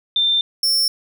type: tone pair in turn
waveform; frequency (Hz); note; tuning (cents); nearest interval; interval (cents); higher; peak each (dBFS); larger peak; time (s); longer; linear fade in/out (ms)
sine / 40% pulse; 3580 / 5400; A7 / E8; +29 / +41; perfect fifth; 712; second; -14; neither; 0.16-0.41 / 0.63-0.88; neither; 2
effects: none